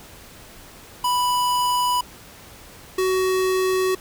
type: tone pair in turn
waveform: square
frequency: 987.8 / 374.2 Hz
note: B5 / F#4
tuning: 0 / +20 cents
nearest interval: octave + perfect fourth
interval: 1680 cents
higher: first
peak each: -19 dBFS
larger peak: neither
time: 1.04-2.01 / 2.98-3.95 s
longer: neither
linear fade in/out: 5 ms
effects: pink hiss -44 dBFS RMS until 4 s